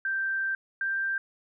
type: tone pair in turn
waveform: sine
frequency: 1568 / 1577.1 Hz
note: G6 / G6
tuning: 0 / +10 cents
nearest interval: unison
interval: 10 cents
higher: second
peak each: -26 dBFS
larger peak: neither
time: 0.05-0.55 / 0.81-1.18 s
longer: first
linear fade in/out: 2 ms
effects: none